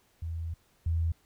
sine tone pair in turn, 82.5 / 82.5 Hz, E2 / E2, +2 / +2 cents, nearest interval unison, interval 0 cents, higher neither, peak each -32 / -25 dBFS, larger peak second, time 0.22-0.54 / 0.86-1.12 s, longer first, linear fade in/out 5 ms, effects pink hiss -67 dBFS RMS until 1.25 s

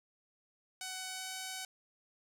5% pulse tone with pitch glide, 749 to 753.8 Hz, F#5 to F#5, +21 to +32 cents, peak -28 dBFS, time 0.81-1.65 s, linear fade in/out 2 ms, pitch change +11 cents, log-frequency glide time 1.06-1.34 s, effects none

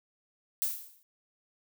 violet noise with exponential decay, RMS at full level -27 dBFS, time 0.62-1.03 s, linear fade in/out 0 ms, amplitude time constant 87 ms, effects none

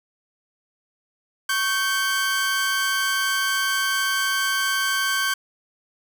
sawtooth tone pair together, 1109.2 / 1552 Hz, C#6 / G6, +1 / -18 cents, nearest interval tritone, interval 581 cents, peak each -23 / -18 dBFS, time 1.49-5.34 s, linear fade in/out 5 ms, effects none

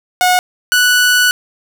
sawtooth tone pair in turn, 728 / 1479.7 Hz, F#5 / F#6, -28 / 0 cents, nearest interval octave, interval 1228 cents, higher second, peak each -5 dBFS, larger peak neither, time 0.21-0.39 / 0.72-1.31 s, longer second, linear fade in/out 0 ms, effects none

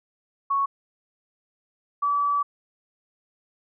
sine tone pair in turn, 1108.7 / 1149.7 Hz, C#6 / D6, 0 / -37 cents, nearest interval minor second, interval 63 cents, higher second, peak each -20 dBFS, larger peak neither, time 0.5-0.66 / 2.02-2.43 s, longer second, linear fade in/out 10 ms, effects none

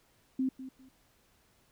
sine tone with echo, 261.6 Hz, C4, in tune, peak -27 dBFS, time 0.39-0.49 s, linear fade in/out 5 ms, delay 200 ms, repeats 2, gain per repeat -13 dB, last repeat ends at 0.89 s, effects pink hiss -68 dBFS RMS until 1.71 s

